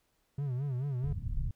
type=tone with vibrato; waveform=triangle; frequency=133.3 Hz; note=C3; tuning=33 cents sharp; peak=-29 dBFS; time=0.38-1.13 s; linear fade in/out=5 ms; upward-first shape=sine; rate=4.6 Hz; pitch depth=150 cents each way
type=low-pass noise; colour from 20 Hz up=pink; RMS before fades=-34 dBFS; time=1.04-1.51 s; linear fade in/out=2 ms; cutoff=130 Hz; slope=24 dB/octave
effects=pink hiss -75 dBFS RMS until 1.55 s